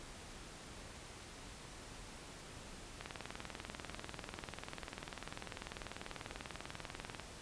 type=click train; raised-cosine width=0.3 ms; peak=-27 dBFS; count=86; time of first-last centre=3.01-7.197 s; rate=20.3 Hz; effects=pink hiss -52 dBFS RMS until 7.41 s + resampled to 22050 Hz